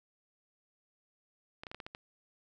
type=clicks; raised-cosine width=0.3 ms; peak=-27 dBFS; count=7; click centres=1.635 / 1.668 / 1.715 / 1.746 / 1.802 / 1.865 / 1.949 s; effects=none